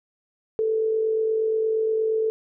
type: tone with amplitude modulation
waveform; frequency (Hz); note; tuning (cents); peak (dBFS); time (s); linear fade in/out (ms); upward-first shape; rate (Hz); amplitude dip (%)
sine; 441.1; A4; +4; -18; 0.59-2.3; 0; sine; 48.5; 40
effects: none